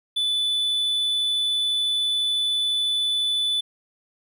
triangle tone, 3486 Hz, A7, 17 cents flat, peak -19 dBFS, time 0.16-3.61 s, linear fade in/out 10 ms, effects none

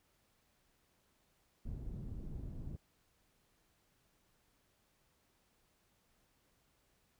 pink low-pass noise, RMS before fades -44 dBFS, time 1.65-2.77 s, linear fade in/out 10 ms, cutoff 200 Hz, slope 12 dB/octave, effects pink hiss -75 dBFS RMS until 7.19 s

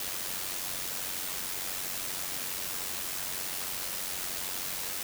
white noise with amplitude modulation, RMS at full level -33 dBFS, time 0-5.03 s, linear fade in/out 2 ms, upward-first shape sine, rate 92.7 Hz, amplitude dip 50%, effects none

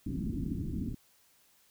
white low-pass noise, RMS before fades -35 dBFS, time 0.06-0.95 s, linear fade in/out 5 ms, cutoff 300 Hz, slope 48 dB/octave, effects white hiss -66 dBFS RMS until 1.7 s

